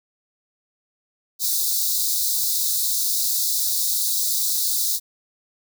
white high-pass noise, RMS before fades -22 dBFS, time 1.39-5 s, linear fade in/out 50 ms, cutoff 3700 Hz, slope 96 dB/octave, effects none

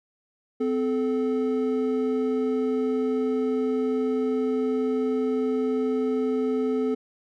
triangle tone pair together, 256.5 / 433.8 Hz, C4 / A4, -34 / -25 cents, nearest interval major sixth, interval 909 cents, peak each -23 dBFS, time 0.6-6.95 s, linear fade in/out 10 ms, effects none

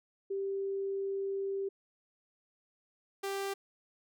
sine / sawtooth tone pair in turn, 392 / 393.5 Hz, G4 / G4, 0 / +7 cents, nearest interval unison, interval 7 cents, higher second, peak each -32 / -30 dBFS, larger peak second, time 0.3-1.69 / 3.23-3.54 s, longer first, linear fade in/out 10 ms, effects none

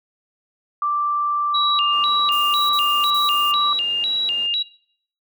sine tone, 1174.7 Hz, D6, in tune, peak -18 dBFS, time 0.82-3.73 s, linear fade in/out 2 ms
sine tone with vibrato, 3309 Hz, G#7, 7 cents flat, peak -18 dBFS, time 1.54-4.63 s, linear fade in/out 10 ms, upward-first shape square, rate 2 Hz, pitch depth 280 cents each way
brown noise, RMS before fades -32 dBFS, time 1.92-4.47 s, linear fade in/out 10 ms
violet noise bursts, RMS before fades -33 dBFS, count 3, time 2.32-3.514 s, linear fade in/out 0 ms, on 370 ms, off 42 ms
effects noise-tail reverb RT60 0.6 s tail -20 dB re dry + high-pass 400 Hz 12 dB/octave

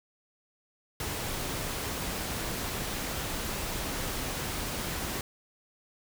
pink noise, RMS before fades -34 dBFS, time 1-5.21 s, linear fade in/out 2 ms, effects none

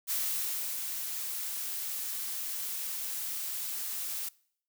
blue noise with ADSR envelope, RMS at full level -31 dBFS, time 0.07-4.29 s, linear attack 37 ms, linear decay 650 ms, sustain -5 dB, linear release 8 ms, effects noise-tail reverb RT60 0.6 s tail -23 dB re dry

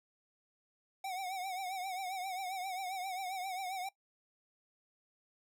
square tone with vibrato, 751 Hz, F#5, 26 cents sharp, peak -38 dBFS, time 1.04-3.89 s, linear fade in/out 5 ms, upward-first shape triangle, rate 7.5 Hz, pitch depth 94 cents each way, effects noise-tail reverb RT60 0.1 s tail -19 dB re dry

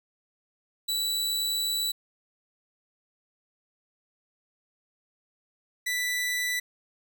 sawtooth tone pair in turn, 3946 / 1978 Hz, B7 / B6, -2 / +2 cents, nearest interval octave, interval 1196 cents, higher first, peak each -23 dBFS, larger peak neither, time 0.88-1.92 / 5.86-6.6 s, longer first, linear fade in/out 10 ms, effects none

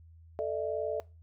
sine chord, A suspended fourth, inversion none, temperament equal with one note detuned, 440 / 598.6 / 659.3 Hz, A4 / D5 / E5, 0 / +33 / 0 cents, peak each -34 / -34 / -35 dBFS, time 0.39-1 s, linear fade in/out 0 ms, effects noise-tail reverb RT60 0.3 s tail -22 dB re dry + added 82 Hz sine -52 dBFS peak until 1.22 s

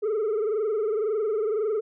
sine tone with frequency modulation, 429.3 Hz, A4, 43 cents flat, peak -20 dBFS, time 0.02-1.81 s, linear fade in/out 20 ms, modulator 21.9 Hz, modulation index 1.1, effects tanh soft clip ceiling -22 dBFS

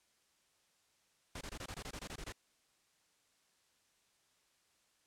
pink noise bursts, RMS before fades -45 dBFS, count 12, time 1.35-2.324 s, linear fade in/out 5 ms, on 61 ms, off 22 ms, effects white hiss -74 dBFS RMS until 5.06 s + low-pass 9000 Hz 12 dB/octave

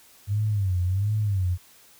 sine tone with vibrato, 98 Hz, G2, in tune, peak -21 dBFS, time 0.27-1.58 s, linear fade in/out 50 ms, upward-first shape sine, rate 1.4 Hz, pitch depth 160 cents each way, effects white hiss -54 dBFS RMS until 1.99 s

